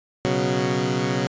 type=chord; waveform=15% pulse; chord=B suspended second; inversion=none; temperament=equal; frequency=123.47 / 138.59 / 185 Hz; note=B2 / C#3 / F#3; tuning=0 / 0 / 0 cents; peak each=-19 dBFS; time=0.25-1.27 s; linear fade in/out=0 ms; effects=resampled to 16000 Hz